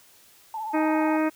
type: tone with vibrato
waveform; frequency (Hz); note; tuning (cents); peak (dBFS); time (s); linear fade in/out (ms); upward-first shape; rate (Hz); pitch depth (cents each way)
sine; 872; A5; -16; -29; 0.54-1.17; 2; sine; 16; 57
type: harmonic tone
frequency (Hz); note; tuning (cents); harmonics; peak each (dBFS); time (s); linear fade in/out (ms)
312.2; D#4; +6; 1 / 2 / 3 / 4 / 5 / 6 / 7 / 8; -22 / -28 / -32 / -34 / -36 / -38 / -39 / -40; 0.73-1.3; 20
effects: white hiss -55 dBFS RMS until 1.35 s